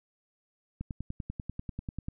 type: click train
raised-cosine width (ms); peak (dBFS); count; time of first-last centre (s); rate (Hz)
5; -23; 14; 0.81-2.085; 10.2
effects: none